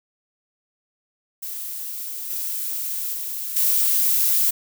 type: noise with level steps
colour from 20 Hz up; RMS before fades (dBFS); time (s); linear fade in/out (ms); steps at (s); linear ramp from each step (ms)
violet; -31 / -27 / -29 / -19; 1.42-4.51; 10; 2.3 / 3.14 / 3.56; 5
effects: none